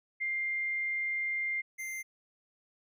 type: tone pair in turn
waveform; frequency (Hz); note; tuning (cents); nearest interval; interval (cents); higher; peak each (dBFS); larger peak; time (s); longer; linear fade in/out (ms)
sine / square; 2100 / 2091; C7 / C7; +6 / -2; unison; 8; first; -30 / -37; first; 0.2-1.62 / 1.78-2.03; first; 20
effects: none